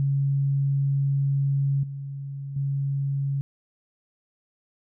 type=tone with level steps; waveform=sine; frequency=138.7 Hz; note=C#3; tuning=1 cent sharp; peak=-20 / -31 / -23 dBFS; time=0-3.41 s; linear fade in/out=0 ms; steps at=1.83 / 2.56 s; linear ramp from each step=5 ms; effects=none